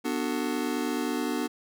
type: chord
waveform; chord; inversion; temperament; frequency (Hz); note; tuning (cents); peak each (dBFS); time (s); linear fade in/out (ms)
square; B minor seventh; none; just; 246.9 / 296.3 / 370.4 / 444.5; B3 / D4 / F#4 / A4; 0 / +15 / +2 / +18; -32 / -32 / -35 / -37; 0.04-1.48; 20
effects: none